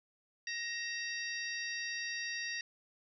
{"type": "harmonic tone with a mistuned harmonic", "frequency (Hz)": 938, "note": "A#5", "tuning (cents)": 11, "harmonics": [2, 3, 4, 5, 6], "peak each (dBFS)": [-39, -45, -48, -45, -45], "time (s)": [0.47, 2.61], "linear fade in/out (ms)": 2, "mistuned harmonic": 3, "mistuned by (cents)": -68, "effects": []}